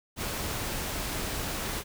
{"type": "noise", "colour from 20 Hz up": "pink", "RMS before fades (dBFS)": -33, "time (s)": [0.16, 1.84], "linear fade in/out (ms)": 50, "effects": []}